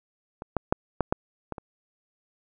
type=clicks; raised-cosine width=1 ms; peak=-22 / -10 / -6 / -8 / -8 / -18 / -23 dBFS; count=7; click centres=0.421 / 0.567 / 0.725 / 1.007 / 1.125 / 1.523 / 1.582 s; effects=none